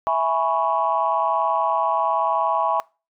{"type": "chord", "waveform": "sine", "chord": "C# minor seventh", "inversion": "first", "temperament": "equal", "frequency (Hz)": [659.3, 830.6, 987.8, 1108.7], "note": ["E5", "G#5", "B5", "C#6"], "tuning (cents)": [0, 0, 0, 0], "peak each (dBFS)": -23, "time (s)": [0.07, 2.8], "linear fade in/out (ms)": 0, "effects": ["noise-tail reverb RT60 0.3 s tail -23 dB re dry", "tanh soft clip ceiling -8 dBFS"]}